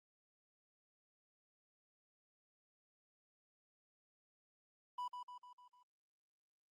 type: tone with echo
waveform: triangle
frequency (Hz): 987.8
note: B5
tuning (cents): 0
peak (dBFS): -38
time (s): 4.98-5.08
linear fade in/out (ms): 5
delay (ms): 150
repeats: 5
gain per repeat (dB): -5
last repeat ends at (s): 5.83
effects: Opus 24 kbps